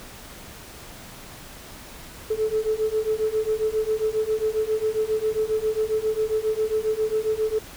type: beating tone pair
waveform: sine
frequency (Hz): 430.9 / 438.3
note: A4 / A4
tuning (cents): -36 / -7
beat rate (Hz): 7.4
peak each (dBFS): -24 / -23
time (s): 2.3-7.59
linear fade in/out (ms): 10
effects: tanh soft clip ceiling -14 dBFS + pink hiss -42 dBFS RMS until 7.76 s